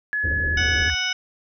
sine tone, 1700 Hz, G#6, 40 cents sharp, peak -21 dBFS, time 0.13-0.9 s, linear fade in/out 0 ms
pink low-pass noise, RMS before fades -33 dBFS, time 0.23-0.89 s, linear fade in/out 5 ms, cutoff 590 Hz, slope 96 dB/octave
sine tone with vibrato, 77.78 Hz, D#2, in tune, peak -25 dBFS, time 0.23-0.95 s, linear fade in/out 10 ms, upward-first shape sine, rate 11 Hz, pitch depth 180 cents each way
harmonic tone, 740 Hz, F#5, in tune, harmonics 1 / 2 / 3 / 4 / 5 / 7 / 8, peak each -39 / -27 / -27 / -27 / -33 / -30 / -35 dBFS, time 0.57-1.13 s, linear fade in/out 5 ms
effects none

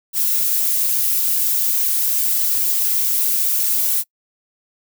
violet noise with flanger, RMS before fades -18 dBFS, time 0.13-4.04 s, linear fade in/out 50 ms, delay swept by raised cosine 1.5 to 3.9 ms, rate 2.4 Hz, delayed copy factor -0.55, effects noise-tail reverb RT60 0.1 s tail -25 dB re dry

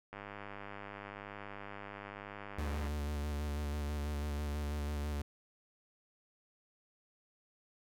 click train, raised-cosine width 0.5 ms, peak -30 dBFS, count 278, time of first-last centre 0.13-2.873 s, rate 101 Hz
45% pulse tone with vibrato, 73.42 Hz, D2, in tune, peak -35 dBFS, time 2.58-5.22 s, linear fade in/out 5 ms, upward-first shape square, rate 6.1 Hz, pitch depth 25 cents each way
effects none

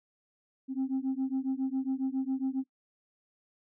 sine beating tone pair, 261.6 / 268.9 Hz, C4 / C4, 0 / +47 cents, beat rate 7.3 Hz, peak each -30 / -30 dBFS, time 0.68-2.64 s, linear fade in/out 50 ms, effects noise-tail reverb RT60 0.1 s tail -18 dB re dry + tanh soft clip ceiling -25 dBFS

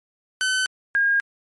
sawtooth / sine tone pair in turn, 1520 / 1623.1 Hz, F#6 / G#6, +46 / -40 cents, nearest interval minor second, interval 114 cents, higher second, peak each -16 dBFS, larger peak neither, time 0.41-0.66 / 0.95-1.2 s, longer neither, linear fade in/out 0 ms, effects MP3 48 kbps

